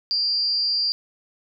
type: tone with amplitude modulation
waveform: sine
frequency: 4725 Hz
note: D8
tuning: 10 cents sharp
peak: -17 dBFS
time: 0.11-0.92 s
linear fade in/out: 0 ms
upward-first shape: sine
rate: 265 Hz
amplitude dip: 55%
effects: none